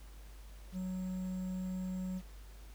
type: tone with quantisation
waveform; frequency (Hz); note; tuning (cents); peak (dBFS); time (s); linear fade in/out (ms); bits
triangle; 185.1; F#3; +1; -34; 0.72-2.22; 50; 10
effects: added 50 Hz sine -49 dBFS peak until 2.74 s + pink hiss -61 dBFS RMS until 2.74 s